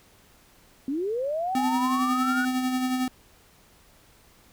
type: linear sweep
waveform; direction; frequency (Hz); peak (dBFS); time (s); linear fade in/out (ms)
sine; up; 255.8 to 1480; -25; 0.88-2.45; 2
type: tone with tremolo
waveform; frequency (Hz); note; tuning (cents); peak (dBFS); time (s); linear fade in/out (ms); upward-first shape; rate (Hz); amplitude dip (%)
square; 255.5; C4; -41; -23; 1.55-3.08; 2; sine; 11; 40
effects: pink hiss -57 dBFS RMS until 4.52 s